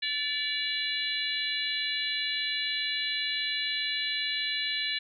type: harmonic tone with a mistuned harmonic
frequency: 573 Hz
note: D5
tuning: 43 cents flat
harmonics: 3 / 4 / 5 / 6 / 7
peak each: -35 / -36 / -36 / -36 / -32 dBFS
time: 0.02-4.99 s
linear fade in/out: 10 ms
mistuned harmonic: 3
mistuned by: +30 cents
effects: none